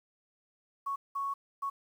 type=tone bursts at uneven times; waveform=sine; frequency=1108.7 Hz; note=C#6; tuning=in tune; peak=-31 dBFS; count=3; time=0.86-0.96 / 1.15-1.34 / 1.62-1.7 s; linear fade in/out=10 ms; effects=10-bit